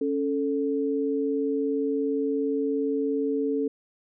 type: tone pair together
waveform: sine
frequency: 277.2 / 440 Hz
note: C#4 / A4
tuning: 0 / 0 cents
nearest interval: minor sixth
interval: 800 cents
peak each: -26 dBFS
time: 0.01-3.68 s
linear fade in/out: 5 ms
effects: none